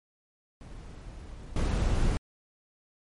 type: noise with level steps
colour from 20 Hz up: brown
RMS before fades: -43 / -26 dBFS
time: 0.61-2.17 s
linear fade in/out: 0 ms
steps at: 1.56 s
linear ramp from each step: 2 ms
effects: MP3 48 kbps